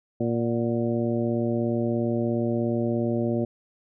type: harmonic tone with a mistuned harmonic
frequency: 117 Hz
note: A#2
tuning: 7 cents sharp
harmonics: 1 / 2 / 3 / 4 / 5 / 6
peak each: -29 / -26 / -28 / -34 / -31 / -41 dBFS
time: 0.2-3.45 s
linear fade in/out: 5 ms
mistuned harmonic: 6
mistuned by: +70 cents
effects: none